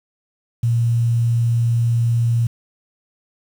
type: tone with quantisation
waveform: sine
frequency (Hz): 117.1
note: A#2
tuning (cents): +8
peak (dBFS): -14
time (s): 0.63-2.47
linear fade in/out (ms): 5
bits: 7
effects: none